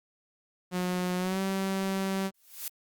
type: tone with pitch glide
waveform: sawtooth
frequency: 180.8 to 192.66 Hz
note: F#3 to G3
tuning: -40 to -30 cents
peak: -24 dBFS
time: 0.71-2.31 s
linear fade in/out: 50 ms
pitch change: +110 cents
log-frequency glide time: 1.18-1.4 s
type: noise with exponential growth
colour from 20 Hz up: blue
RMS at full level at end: -32 dBFS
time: 2.34-2.68 s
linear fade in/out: 2 ms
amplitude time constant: 73 ms
effects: Opus 48 kbps

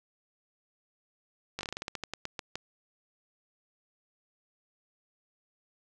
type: slowing click train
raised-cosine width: 0.2 ms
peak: -18 dBFS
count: 15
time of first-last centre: 1.59-2.556 s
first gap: 19 ms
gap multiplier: 1.18
effects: none

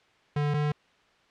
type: tone pair in turn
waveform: square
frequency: 146.83 / 148.45 Hz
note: D3 / D3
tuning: 0 / +19 cents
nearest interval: unison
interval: 19 cents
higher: second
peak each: -25 dBFS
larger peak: neither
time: 0.36-0.54 / 0.54-0.72 s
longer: neither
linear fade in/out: 5 ms
effects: white hiss -62 dBFS RMS until 1.3 s + low-pass 3000 Hz 12 dB/octave

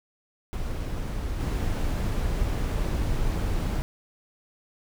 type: noise with level steps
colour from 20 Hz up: brown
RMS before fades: -30 / -26 dBFS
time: 0.53-3.82 s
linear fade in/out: 0 ms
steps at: 1.39 s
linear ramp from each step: 20 ms
effects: none

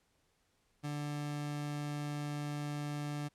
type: tone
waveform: 30% pulse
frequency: 146.83 Hz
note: D3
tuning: in tune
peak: -34 dBFS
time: 0.83-3.29 s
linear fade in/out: 20 ms
effects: pink hiss -75 dBFS RMS until 3.34 s + low-pass 11000 Hz 12 dB/octave

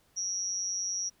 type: tone with amplitude modulation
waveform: sine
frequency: 5720 Hz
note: F8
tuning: 41 cents sharp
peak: -26 dBFS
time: 0.16-1.1 s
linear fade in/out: 20 ms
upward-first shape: sine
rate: 190 Hz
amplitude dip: 95%
effects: pink hiss -67 dBFS RMS until 1.2 s

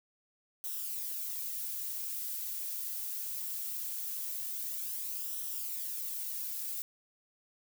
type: noise with flanger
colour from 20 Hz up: violet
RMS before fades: -38 dBFS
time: 0.64-6.82 s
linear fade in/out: 0 ms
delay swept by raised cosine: 0.43 to 4.83 ms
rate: 0.21 Hz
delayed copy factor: -0.5
effects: none

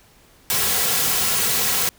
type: noise with comb filter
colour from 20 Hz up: white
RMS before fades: -20 dBFS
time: 0.5-1.89 s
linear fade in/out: 0 ms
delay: 3.3 ms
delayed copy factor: -0.6
effects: pink hiss -53 dBFS RMS until 1.98 s

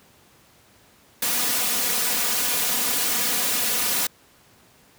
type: noise with comb filter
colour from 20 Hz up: white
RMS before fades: -23 dBFS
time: 1.22-4.07 s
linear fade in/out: 5 ms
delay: 4.1 ms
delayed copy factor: +0.75
effects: pink hiss -55 dBFS RMS until 4.98 s + high-pass 80 Hz 12 dB/octave

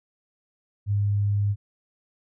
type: tone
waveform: sine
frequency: 101.9 Hz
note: G#2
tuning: 32 cents flat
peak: -20 dBFS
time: 0.86-1.56 s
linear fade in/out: 50 ms
effects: none

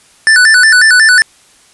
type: tone with vibrato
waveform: square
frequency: 1622 Hz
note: G#6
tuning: 41 cents flat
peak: -4 dBFS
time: 0.27-1.22 s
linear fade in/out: 0 ms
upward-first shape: square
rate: 5.5 Hz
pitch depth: 150 cents each way
effects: white hiss -45 dBFS RMS until 1.73 s + resampled to 24000 Hz

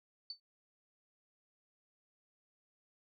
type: tone with exponential decay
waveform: sine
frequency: 4523 Hz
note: C#8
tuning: 34 cents sharp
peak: -37 dBFS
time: 0.3-0.4 s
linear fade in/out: 2 ms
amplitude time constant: 20 ms
effects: none

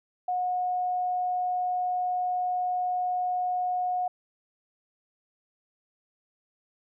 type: tone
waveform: sine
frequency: 726 Hz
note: F#5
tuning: 33 cents flat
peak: -25 dBFS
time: 0.28-4.08 s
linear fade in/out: 5 ms
effects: none

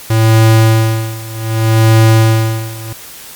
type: tone with tremolo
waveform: square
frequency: 111.5 Hz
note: A2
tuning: 23 cents sharp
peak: -5 dBFS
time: 0.1-2.93 s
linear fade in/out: 5 ms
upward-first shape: sine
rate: 0.65 Hz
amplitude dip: 90%
effects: white hiss -32 dBFS RMS until 3.35 s + Opus 48 kbps

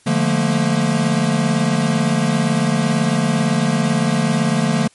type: chord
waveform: square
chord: Bb major seventh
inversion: first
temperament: equal with one note detuned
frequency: 146.83 / 174.61 / 215.2 / 233.1 Hz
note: D3 / F3 / A3 / Bb3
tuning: 0 / 0 / -38 / 0 cents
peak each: -21 dBFS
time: 0.06-4.88 s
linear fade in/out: 10 ms
effects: white hiss -53 dBFS RMS until 4.94 s + MP3 48 kbps

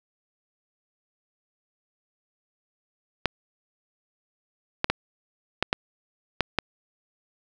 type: clicks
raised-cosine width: 0.3 ms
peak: -5 dBFS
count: 7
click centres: 3.257 / 4.844 / 4.9 / 5.626 / 5.729 / 6.407 / 6.587 s
effects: none

